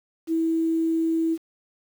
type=tone with quantisation; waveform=sine; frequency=326.2 Hz; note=E4; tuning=18 cents flat; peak=-20 dBFS; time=0.27-1.38 s; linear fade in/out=50 ms; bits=8; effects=none